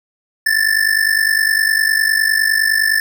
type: ring-modulated tone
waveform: square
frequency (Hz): 1763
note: A6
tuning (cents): +3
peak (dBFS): -10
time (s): 0.46-3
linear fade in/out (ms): 2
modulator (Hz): 24.9
effects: none